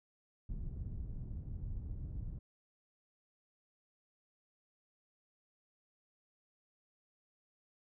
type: low-pass noise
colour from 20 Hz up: pink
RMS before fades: -42 dBFS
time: 0.49-2.39 s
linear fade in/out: 5 ms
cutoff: 120 Hz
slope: 12 dB/octave
effects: none